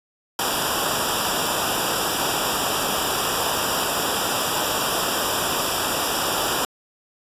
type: noise with comb filter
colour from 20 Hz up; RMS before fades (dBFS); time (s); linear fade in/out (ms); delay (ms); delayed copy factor
pink; -23; 0.39-6.65; 2; 0.47; -1
effects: resampled to 32000 Hz